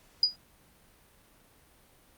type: tone with exponential decay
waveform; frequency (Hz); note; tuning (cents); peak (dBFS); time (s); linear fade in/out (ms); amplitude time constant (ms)
sine; 4909; D#8; -24; -16; 0.23-0.36; 2; 27
effects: pink hiss -61 dBFS RMS until 2.17 s + Opus 48 kbps